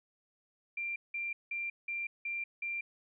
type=tone bursts; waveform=sine; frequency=2373 Hz; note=D7; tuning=17 cents sharp; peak=-34 dBFS; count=6; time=0.77-2.81 s; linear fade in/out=5 ms; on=190 ms; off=180 ms; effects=none